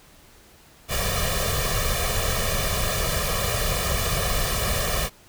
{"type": "noise with comb filter", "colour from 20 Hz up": "pink", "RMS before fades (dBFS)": -24, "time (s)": [0.88, 5.1], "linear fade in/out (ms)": 50, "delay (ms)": 1.7, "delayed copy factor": 1, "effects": ["pink hiss -52 dBFS RMS until 5.28 s"]}